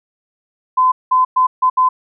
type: tone bursts at uneven times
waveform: sine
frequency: 1021 Hz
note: C6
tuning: 43 cents flat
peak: -9 dBFS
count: 5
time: 0.77-0.92 / 1.11-1.25 / 1.36-1.47 / 1.62-1.7 / 1.77-1.89 s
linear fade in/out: 10 ms
effects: none